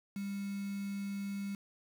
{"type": "tone with quantisation", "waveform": "sine", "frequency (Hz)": 199.3, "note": "G3", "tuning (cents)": 29, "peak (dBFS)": -36, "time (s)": [0.16, 1.55], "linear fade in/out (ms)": 2, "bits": 8, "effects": []}